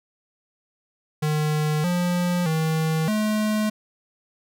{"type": "tone with pitch steps", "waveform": "square", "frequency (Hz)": [152.4, 176.9, 159.1, 213.9], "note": ["D#3", "F3", "D#3", "A3"], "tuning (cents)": [-36, 23, 39, -49], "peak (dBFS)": -21, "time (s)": [1.22, 3.7], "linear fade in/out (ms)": 10, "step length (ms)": 620, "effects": []}